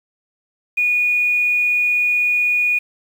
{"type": "tone with quantisation", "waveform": "sine", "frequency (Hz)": 2456, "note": "D#7", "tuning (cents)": -23, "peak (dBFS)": -14, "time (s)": [0.77, 2.79], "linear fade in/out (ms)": 10, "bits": 7, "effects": []}